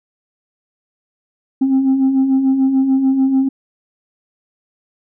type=beating tone pair; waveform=sine; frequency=260.6 / 267.4 Hz; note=C4 / C4; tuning=-7 / +38 cents; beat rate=6.8 Hz; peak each=-19 / -10 dBFS; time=1.61-3.49 s; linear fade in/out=10 ms; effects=tanh soft clip ceiling -8 dBFS